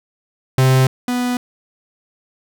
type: tone pair in turn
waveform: 45% pulse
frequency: 130.81 / 246.9 Hz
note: C3 / B3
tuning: 0 / 0 cents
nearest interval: major seventh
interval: 1100 cents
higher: second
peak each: -10 / -17 dBFS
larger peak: first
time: 0.58-0.87 / 1.08-1.37 s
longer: neither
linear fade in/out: 2 ms
effects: none